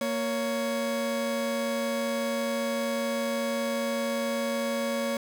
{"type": "tone pair together", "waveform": "40% pulse", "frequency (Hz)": [232.7, 558], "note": ["A#3", "C#5"], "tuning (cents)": [-3, 11], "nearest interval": "octave + minor third", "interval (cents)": 1514, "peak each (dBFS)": [-30, -28], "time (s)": [0.01, 5.17], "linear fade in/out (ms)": 2, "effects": []}